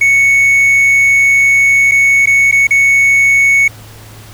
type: tone with dropouts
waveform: triangle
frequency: 2217 Hz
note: C#7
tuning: in tune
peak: -4 dBFS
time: 0.01-3.68 s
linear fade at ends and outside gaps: 5 ms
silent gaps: 1.913-1.918 / 2.259-2.271 / 2.514-2.524 / 2.671-2.707 s
effects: added 108 Hz sine -34 dBFS peak until 4.33 s + pink hiss -37 dBFS RMS until 4.33 s